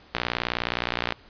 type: click train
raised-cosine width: 0.3 ms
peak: -8 dBFS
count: 59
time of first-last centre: 0.15-1.123 s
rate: 59.6 Hz
effects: pink hiss -53 dBFS RMS until 1.29 s + resampled to 11025 Hz